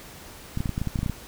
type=clicks; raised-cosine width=5 ms; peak=-14 dBFS; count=12; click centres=0.574 / 0.605 / 0.658 / 0.693 / 0.779 / 0.816 / 0.873 / 0.958 / 0.99 / 1.031 / 1.062 / 1.097 s; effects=pink hiss -44 dBFS RMS until 1.27 s